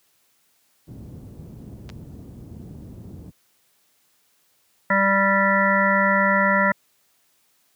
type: low-pass noise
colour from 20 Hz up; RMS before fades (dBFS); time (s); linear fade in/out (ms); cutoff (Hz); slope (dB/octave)
pink; -36; 0.87-3.31; 20; 230; 12
type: clicks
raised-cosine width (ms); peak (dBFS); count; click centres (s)
0.2; -23; 2; 1.892 / 1.9
type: harmonic tone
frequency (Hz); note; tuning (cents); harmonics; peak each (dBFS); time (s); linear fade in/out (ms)
196; G3; 0; 1 / 3 / 5 / 7 / 9 / 10; -23 / -23 / -23 / -23 / -23 / -23; 4.9-6.72; 5
effects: white hiss -64 dBFS RMS until 7.75 s + high-pass 80 Hz 12 dB/octave

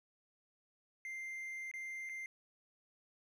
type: tone with dropouts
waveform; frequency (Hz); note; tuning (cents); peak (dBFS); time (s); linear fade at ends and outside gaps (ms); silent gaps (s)
triangle; 2093; C7; 0; -40; 1.05-2.26; 1; 1.714-1.738 / 2.091-2.095
effects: none

